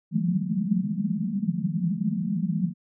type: band-pass noise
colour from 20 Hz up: pink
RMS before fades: -26 dBFS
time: 0.11-2.74 s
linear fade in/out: 50 ms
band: 160 to 220 Hz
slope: 96 dB/octave
effects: none